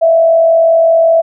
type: tone with frequency modulation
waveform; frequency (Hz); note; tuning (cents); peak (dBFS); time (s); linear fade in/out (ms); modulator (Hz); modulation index
sine; 659.3; E5; 0; -5; 0.01-1.22; 20; 45.3; 0.37
effects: none